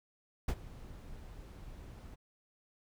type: noise with ADSR envelope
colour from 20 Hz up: brown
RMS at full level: -28 dBFS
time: 0.48-2.16 s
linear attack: 7 ms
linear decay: 56 ms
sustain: -21 dB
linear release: 24 ms
effects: none